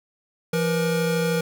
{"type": "tone pair together", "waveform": "square", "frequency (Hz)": [169.76, 476.3], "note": ["F3", "A#4"], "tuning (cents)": [-49, 37], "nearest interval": "octave + tritone", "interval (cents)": 1786, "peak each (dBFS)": -24, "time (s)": [0.53, 1.41], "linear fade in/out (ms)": 5, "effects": []}